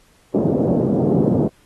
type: band-pass noise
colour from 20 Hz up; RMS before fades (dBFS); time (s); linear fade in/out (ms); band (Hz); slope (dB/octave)
pink; -17; 0.34-1.48; 5; 140 to 520; 24
effects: pink hiss -56 dBFS RMS until 1.65 s + AAC 32 kbps